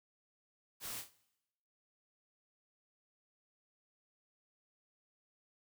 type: noise with echo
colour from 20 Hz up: white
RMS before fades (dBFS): -44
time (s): 0.8-1.04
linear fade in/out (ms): 50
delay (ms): 28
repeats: 3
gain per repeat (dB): -7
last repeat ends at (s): 1.124
effects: noise-tail reverb RT60 0.9 s tail -20 dB re dry